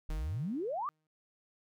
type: exponential sweep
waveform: sine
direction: up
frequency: 33.8 to 1244.5 Hz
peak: -33 dBFS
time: 0.09-0.89 s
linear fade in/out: 0 ms
type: tone with exponential decay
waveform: sawtooth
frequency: 155.56 Hz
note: D#3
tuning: in tune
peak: -38 dBFS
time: 0.1-1.07 s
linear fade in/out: 2 ms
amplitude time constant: 210 ms
effects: none